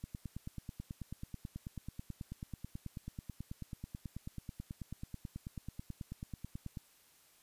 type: click train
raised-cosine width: 5 ms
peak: -30 dBFS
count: 63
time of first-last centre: 0.04-6.772 s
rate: 9.21 Hz
effects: white hiss -66 dBFS RMS until 7.42 s + resampled to 32000 Hz